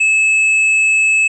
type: tone with tanh clipping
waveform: sine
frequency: 2600 Hz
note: E7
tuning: 24 cents flat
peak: -11 dBFS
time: 0-1.28 s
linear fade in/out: 10 ms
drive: 7 dB
effects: resampled to 24000 Hz